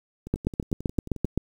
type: two click trains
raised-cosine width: 3 ms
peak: -10 / -24 dBFS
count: 9 / 12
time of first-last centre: 0.34-1.376 / 0.27-1.252 s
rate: 7.72 / 11.2 Hz
effects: 8-bit